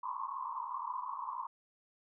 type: band-pass noise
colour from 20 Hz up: pink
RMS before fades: -40 dBFS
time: 0.03-1.47 s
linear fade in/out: 5 ms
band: 950 to 1100 Hz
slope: 96 dB/octave
effects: none